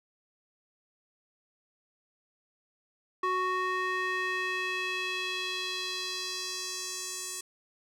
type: tone with band-pass filter sweep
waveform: square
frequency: 370 Hz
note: F#4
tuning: in tune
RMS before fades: -33 dBFS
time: 3.23-7.41 s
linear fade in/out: 5 ms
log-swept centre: 1200 to 8000 Hz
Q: 2
effects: none